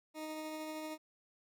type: tone with tremolo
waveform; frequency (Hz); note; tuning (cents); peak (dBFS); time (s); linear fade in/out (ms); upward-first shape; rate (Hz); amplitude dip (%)
20% pulse; 310.9; D#4; -1; -35; 0.14-0.98; 50; triangle; 13; 25
effects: none